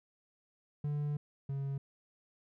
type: tone pair in turn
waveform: triangle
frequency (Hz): 146.83 / 137.95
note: D3 / C#3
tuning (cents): 0 / -8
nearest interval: minor second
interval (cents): 108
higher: first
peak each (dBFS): -30 / -32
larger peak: first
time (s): 0.84-1.17 / 1.49-1.78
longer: first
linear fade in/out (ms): 5
effects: none